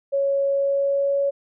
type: tone with pitch glide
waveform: sine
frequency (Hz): 554.4 to 559.2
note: C#5 to C#5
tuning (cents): 0 to +15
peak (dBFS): -18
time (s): 0.12-1.31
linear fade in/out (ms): 20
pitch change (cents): +15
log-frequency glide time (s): 0.46-1.18
effects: none